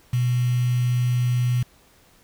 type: tone with quantisation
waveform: sine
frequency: 123.47 Hz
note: B2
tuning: in tune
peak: -18 dBFS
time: 0.13-1.63 s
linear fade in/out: 5 ms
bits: 6
effects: pink hiss -56 dBFS RMS until 2.23 s